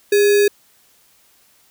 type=tone with sample-and-hold; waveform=sine; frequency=408.4 Hz; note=G#4; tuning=29 cents flat; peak=-10 dBFS; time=0.12-0.48 s; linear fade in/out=5 ms; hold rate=2100 Hz; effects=white hiss -55 dBFS RMS until 1.7 s